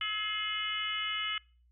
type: harmonic tone with a mistuned harmonic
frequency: 423.6 Hz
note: G#4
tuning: 34 cents sharp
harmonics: 3 / 4 / 5 / 6 / 7 / 8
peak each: -39 / -44 / -37 / -44 / -34 / -47 dBFS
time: 0.01-1.38 s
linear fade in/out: 2 ms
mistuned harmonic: 3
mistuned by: +28 cents
effects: noise-tail reverb RT60 0.4 s tail -25 dB re dry + added 60 Hz sine -62 dBFS peak until 1.71 s